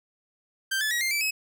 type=tone with pitch steps; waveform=sawtooth; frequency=1568 / 1729.8 / 1908.3 / 2105 / 2322 / 2562 Hz; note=G6 / A6 / A#6 / C7 / D7 / E7; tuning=0 / -30 / +40 / +10 / -20 / -50 cents; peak=-21 dBFS; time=0.71-1.31 s; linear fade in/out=10 ms; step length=100 ms; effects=none